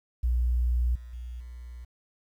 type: tone with level steps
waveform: sine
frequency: 60.5 Hz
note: B1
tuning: 35 cents flat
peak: -22 / -40 / -35 / -39 dBFS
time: 0.23-1.85 s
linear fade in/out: 10 ms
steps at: 0.95 / 1.13 / 1.4 s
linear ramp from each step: 5 ms
effects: 10-bit